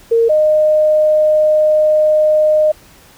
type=tone pair in turn; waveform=sine; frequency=460 / 614 Hz; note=A#4 / D#5; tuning=-23 / -23 cents; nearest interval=perfect fourth; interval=500 cents; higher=second; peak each=-8 dBFS; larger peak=neither; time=0.11-0.29 / 0.29-2.72 s; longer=second; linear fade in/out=10 ms; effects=pink hiss -44 dBFS RMS until 3.17 s